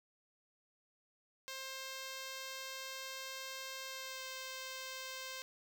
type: tone with pitch glide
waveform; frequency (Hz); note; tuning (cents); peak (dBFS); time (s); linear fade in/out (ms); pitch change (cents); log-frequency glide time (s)
5% pulse; 529 to 523.5; C5 to C5; +19 to +1; -32; 1.48-5.42; 0; -18; 3.86-4.23
effects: 11-bit